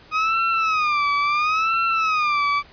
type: tone with vibrato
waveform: 30% pulse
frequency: 1245 Hz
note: D#6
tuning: 1 cent sharp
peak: -15 dBFS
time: 0.11-2.63 s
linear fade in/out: 50 ms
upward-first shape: sine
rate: 0.73 Hz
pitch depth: 140 cents each way
effects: pink hiss -48 dBFS RMS until 2.72 s + resampled to 11025 Hz